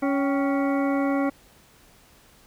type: harmonic tone with a mistuned harmonic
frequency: 278.6 Hz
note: C#4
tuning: 9 cents sharp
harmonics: 1 / 2 / 3 / 4 / 5 / 7 / 8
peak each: -22 / -28 / -32 / -34 / -36 / -39 / -40 dBFS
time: 0.02-1.3 s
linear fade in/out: 10 ms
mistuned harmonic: 3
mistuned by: -110 cents
effects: pink hiss -55 dBFS RMS until 2.46 s